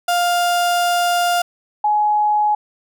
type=tone pair in turn; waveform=35% pulse / sine; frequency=702 / 841.1 Hz; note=F5 / G#5; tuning=+9 / +22 cents; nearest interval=minor third; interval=313 cents; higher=second; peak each=-13 dBFS; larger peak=neither; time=0.08-1.42 / 1.84-2.55 s; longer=first; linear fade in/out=5 ms; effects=none